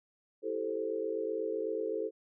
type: chord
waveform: sine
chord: A minor seventh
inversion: second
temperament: equal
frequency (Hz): 329.6 / 392 / 440 / 523.3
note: E4 / G4 / A4 / C5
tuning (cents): 0 / 0 / 0 / 0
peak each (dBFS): -40 / -39 / -34 / -39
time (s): 0.42-2.11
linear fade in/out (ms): 50
effects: none